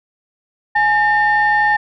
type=tone pair together; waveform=sine; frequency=839.6 / 1808 Hz; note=G#5 / A6; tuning=+19 / +47 cents; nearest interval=octave + minor second; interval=1328 cents; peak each=-13 dBFS; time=0.75-1.77 s; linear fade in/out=10 ms; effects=tanh soft clip ceiling -6 dBFS